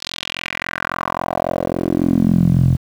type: tone with band-pass filter sweep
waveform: 10% pulse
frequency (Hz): 43.65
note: F1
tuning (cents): 0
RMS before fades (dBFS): -18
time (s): 0-2.77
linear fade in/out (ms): 20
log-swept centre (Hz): 4500 to 110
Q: 3.1
effects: 7-bit